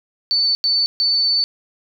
sine tone bursts at uneven times, 4508 Hz, C#8, 28 cents sharp, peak -14 dBFS, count 3, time 0.31-0.55 / 0.64-0.86 / 1-1.44 s, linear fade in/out 0 ms, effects none

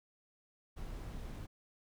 brown noise, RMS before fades -44 dBFS, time 0.76-1.47 s, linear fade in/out 20 ms, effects none

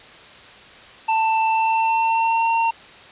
square tone with pitch glide, 888 to 913.5 Hz, A5 to A#5, +16 to -35 cents, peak -17 dBFS, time 1.08-2.71 s, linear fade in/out 10 ms, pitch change +49 cents, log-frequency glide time 1.48-2.51 s, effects white hiss -43 dBFS RMS until 3.11 s + resampled to 8000 Hz

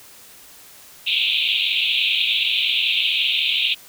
white band-pass noise, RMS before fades -20 dBFS, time 1.06-3.75 s, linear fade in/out 20 ms, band 2400 to 3800 Hz, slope 96 dB/octave, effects white hiss -45 dBFS RMS until 3.88 s

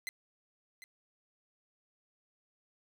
sawtooth tone with echo, 2048 Hz, C7, 38 cents flat, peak -33 dBFS, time 0.07-0.09 s, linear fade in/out 0 ms, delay 750 ms, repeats 1, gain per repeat -12 dB, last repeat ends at 0.84 s, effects none

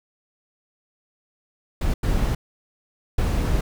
brown noise bursts at uneven times, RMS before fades -21 dBFS, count 3, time 1.81-1.94 / 2.03-2.35 / 3.18-3.61 s, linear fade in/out 5 ms, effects none

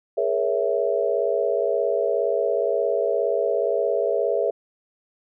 sine chord, A# half-diminished seventh, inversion third, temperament equal with one note detuned, 415.3 / 472.4 / 554.4 / 659.3 Hz, G#4 / A#4 / C#5 / E5, 0 / +23 / 0 / 0 cents, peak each -25 dBFS, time 0.17-4.51 s, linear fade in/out 10 ms, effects none

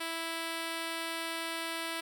5% pulse tone, 329.6 Hz, E4, in tune, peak -23 dBFS, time 0-2.01 s, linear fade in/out 10 ms, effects none

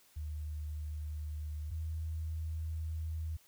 sine tone pair in turn, 75.8 / 79.66 Hz, D#2 / D#2, -45 / +41 cents, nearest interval minor second, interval 86 cents, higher second, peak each -37 / -35 dBFS, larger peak second, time 0.16-1.71 / 1.71-3.37 s, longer second, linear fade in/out 10 ms, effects white hiss -65 dBFS RMS until 3.47 s

